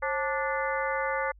harmonic tone with a mistuned harmonic, 292.6 Hz, D4, 6 cents flat, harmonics 2 / 3 / 4 / 5 / 6 / 7, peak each -31 / -33 / -34 / -35 / -36 / -36 dBFS, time 0.02-1.32 s, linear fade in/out 10 ms, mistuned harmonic 2, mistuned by -150 cents, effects added 50 Hz sine -51 dBFS peak until 1.39 s

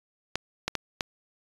clicks, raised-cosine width 0.2 ms, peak -9 dBFS, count 4, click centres 0.356 / 0.68 / 0.753 / 1.008 s, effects resampled to 24000 Hz

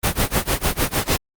pink noise with tremolo, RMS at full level -17 dBFS, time 0.03-1.17 s, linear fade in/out 10 ms, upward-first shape sine, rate 6.6 Hz, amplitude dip 95%, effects Opus 32 kbps

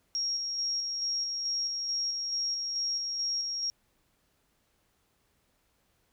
sine tone with tremolo, 5588 Hz, F8, in tune, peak -28 dBFS, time 0.15-3.7 s, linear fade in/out 0 ms, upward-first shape square, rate 2.3 Hz, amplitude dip 30%, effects pink hiss -72 dBFS RMS until 6.12 s

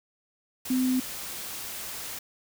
sine tone in noise, 256 Hz, C4, 38 cents flat, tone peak -22 dBFS, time 0.7-1 s, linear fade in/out 5 ms, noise white, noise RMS -37 dBFS, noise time 0.65-2.19 s, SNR +12 dB, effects none

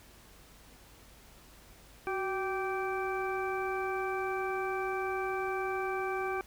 harmonic tone with a mistuned harmonic, 388.8 Hz, G4, 14 cents flat, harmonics 1 / 2 / 3 / 4 / 6, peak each -34 / -37 / -39 / -40 / -42 dBFS, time 2.07-6.41 s, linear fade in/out 0 ms, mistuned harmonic 1, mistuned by -63 cents, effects added 50 Hz sine -59 dBFS peak until 6.46 s + pink hiss -57 dBFS RMS until 6.46 s

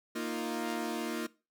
sawtooth chord, Bb suspended fourth, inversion none, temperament equal, 233.1 / 311.1 / 349.2 Hz, Bb3 / Eb4 / F4, 0 / 0 / 0 cents, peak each -33 / -35 / -34 dBFS, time 0.15-1.27 s, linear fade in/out 10 ms, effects noise-tail reverb RT60 0.3 s tail -20 dB re dry

